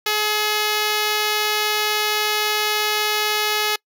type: tone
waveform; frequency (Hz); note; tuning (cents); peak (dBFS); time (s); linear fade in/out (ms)
5% pulse; 423.7; G#4; +35; -7; 0.06-3.76; 5
effects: noise-tail reverb RT60 0.1 s tail -26 dB re dry